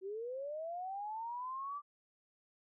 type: linear sweep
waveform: sine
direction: up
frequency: 369 to 1177 Hz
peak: -39 dBFS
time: 0.01-1.82 s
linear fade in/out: 50 ms
effects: none